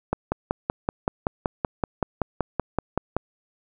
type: click train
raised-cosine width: 1 ms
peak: -8 dBFS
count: 17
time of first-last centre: 0.13-3.166 s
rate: 5.27 Hz
effects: none